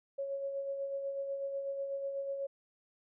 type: tone with tremolo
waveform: sine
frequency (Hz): 552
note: C#5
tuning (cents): -7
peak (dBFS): -33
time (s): 0.18-2.47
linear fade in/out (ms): 10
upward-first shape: sine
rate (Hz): 8.1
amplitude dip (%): 40
effects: none